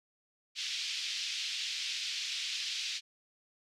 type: band-pass noise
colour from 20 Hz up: pink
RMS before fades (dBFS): -37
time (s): 0.55-3.01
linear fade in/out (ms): 50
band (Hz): 2700 to 5400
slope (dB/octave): 24
effects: none